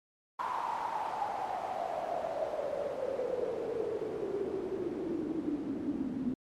pink noise with band-pass filter sweep, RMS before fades -35 dBFS, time 0.39-6.34 s, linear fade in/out 5 ms, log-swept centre 1000 to 250 Hz, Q 8.9, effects MP3 64 kbps

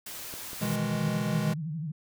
white noise, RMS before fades -40 dBFS, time 0.06-0.76 s, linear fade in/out 5 ms
clicks, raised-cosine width 2 ms, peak -31 dBFS, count 7, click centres 0.339 / 0.532 / 0.654 / 0.728 / 0.911 / 0.95 / 1.08 s
square chord, E major seventh, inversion second, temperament equal, 123.47 / 155.56 / 164.81 / 207.7 Hz, B2 / D#3 / E3 / G#3, 0 / 0 / 0 / 0 cents, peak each -35 / -35 / -35 / -31 dBFS, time 0.61-1.54 s, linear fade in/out 10 ms
sine tone with vibrato, 157.5 Hz, D#3, 21 cents sharp, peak -31 dBFS, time 0.99-1.92 s, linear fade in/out 10 ms, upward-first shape sine, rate 12 Hz, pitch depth 130 cents each way
effects none

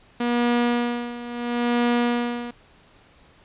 sawtooth tone with tremolo, 240 Hz, B3, 49 cents flat, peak -14 dBFS, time 0.2-2.51 s, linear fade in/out 5 ms, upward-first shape sine, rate 0.74 Hz, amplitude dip 80%, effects pink hiss -54 dBFS RMS until 3.44 s + resampled to 8000 Hz

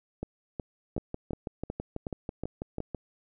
two click trains, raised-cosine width 2 ms, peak -20 / -20 dBFS, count 13 / 8, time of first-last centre 0.98-2.947 / 0.23-2.804 s, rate 6.1 / 2.72 Hz, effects none

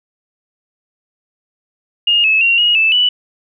sine tone with pitch steps, 2843 / 2596 / 2753 / 2883 / 2633 / 2963 Hz, F7 / E7 / F7 / F#7 / E7 / F#7, +30 / -27 / -25 / -46 / -3 / +2 cents, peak -9 dBFS, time 2.07-3.09 s, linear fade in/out 5 ms, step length 170 ms, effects none

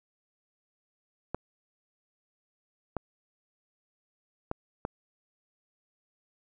clicks, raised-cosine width 1 ms, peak -17 dBFS, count 4, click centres 1.346 / 2.967 / 4.514 / 4.851 s, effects none

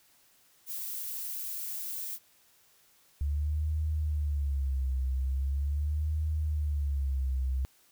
violet noise, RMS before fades -37 dBFS, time 0.66-2.19 s, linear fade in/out 50 ms
sine tone with vibrato, 71 Hz, C#2, 42 cents sharp, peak -27 dBFS, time 3.21-7.65 s, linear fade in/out 0 ms, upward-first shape sine, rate 0.41 Hz, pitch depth 150 cents each way
effects white hiss -64 dBFS RMS until 7.91 s

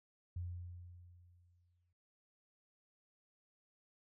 sine tone with exponential decay, 88.1 Hz, F2, 16 cents sharp, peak -38 dBFS, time 0.36-1.93 s, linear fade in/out 5 ms, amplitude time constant 340 ms, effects none

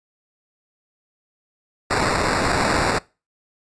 white noise with sample-and-hold, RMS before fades -20 dBFS, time 1.9-2.99 s, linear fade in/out 10 ms, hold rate 3150 Hz, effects noise-tail reverb RT60 0.3 s tail -23 dB re dry + resampled to 22050 Hz

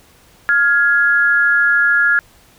sine tone pair together, 1409.3 / 1676 Hz, F6 / G#6, +15 / +15 cents, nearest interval minor third, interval 300 cents, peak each -13 dBFS, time 0.49-2.19 s, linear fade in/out 0 ms, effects pink hiss -49 dBFS RMS until 2.58 s

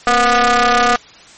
sawtooth ring-modulated tone, 246.9 Hz, B3, in tune, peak -3 dBFS, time 0.07-0.96 s, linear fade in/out 2 ms, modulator 971 Hz, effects white hiss -41 dBFS RMS until 1.37 s + MP3 32 kbps

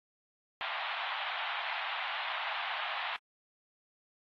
pink band-pass noise, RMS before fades -37 dBFS, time 0.61-3.16 s, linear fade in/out 0 ms, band 730 to 3600 Hz, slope 48 dB/octave, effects AAC 32 kbps

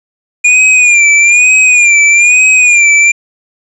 square tone with vibrato, 2425 Hz, D#7, 45 cents flat, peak -4 dBFS, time 0.44-3.12 s, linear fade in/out 10 ms, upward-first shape sine, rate 1.1 Hz, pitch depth 77 cents each way, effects resampled to 22050 Hz + 7-bit

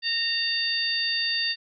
harmonic tone with a mistuned harmonic, 923 Hz, A#5, 17 cents flat, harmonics 2 / 3 / 4 / 5, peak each -30 / -31 / -31 / -26 dBFS, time 0.02-1.56 s, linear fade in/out 50 ms, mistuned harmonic 4, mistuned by -31 cents, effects none

